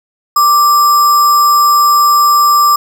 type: tone with sample-and-hold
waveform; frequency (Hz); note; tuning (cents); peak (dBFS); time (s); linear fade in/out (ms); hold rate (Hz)
sine; 1174.7; D6; 0; -5; 0.36-2.76; 5; 6300
effects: none